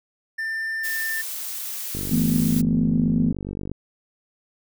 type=tone; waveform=triangle; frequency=1789 Hz; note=A6; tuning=28 cents sharp; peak=-23 dBFS; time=0.38-1.22 s; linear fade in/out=10 ms
type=noise; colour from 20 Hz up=blue; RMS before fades=-31 dBFS; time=0.83-2.62 s; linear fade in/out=20 ms
type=click train; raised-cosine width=3 ms; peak=-18 dBFS; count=87; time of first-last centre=1.95-3.716 s; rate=48.7 Hz
type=chord; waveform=sine; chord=E suspended fourth; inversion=none; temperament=equal with one note detuned; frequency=164.81 / 220 / 248.2 Hz; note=E3 / A3 / B3; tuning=0 / 0 / +9 cents; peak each=-22 dBFS; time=2.11-3.32 s; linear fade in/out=5 ms
effects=none